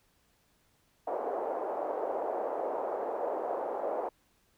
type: band-pass noise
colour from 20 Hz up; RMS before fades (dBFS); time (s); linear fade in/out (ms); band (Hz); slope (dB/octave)
white; -34; 1.07-4.09; 5; 420 to 740; 24
effects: pink hiss -70 dBFS RMS until 4.57 s